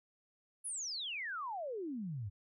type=exponential sweep; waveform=sine; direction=down; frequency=10920 to 92.5 Hz; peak=-38 dBFS; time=0.64-2.3 s; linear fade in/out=20 ms; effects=none